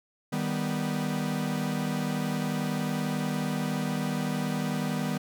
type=chord; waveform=45% pulse; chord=Eb augmented; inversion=none; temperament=equal; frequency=155.56 / 196 / 246.9 Hz; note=Eb3 / G3 / B3; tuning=0 / 0 / 0 cents; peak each=-32 dBFS; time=0.32-5.18 s; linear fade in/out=10 ms; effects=none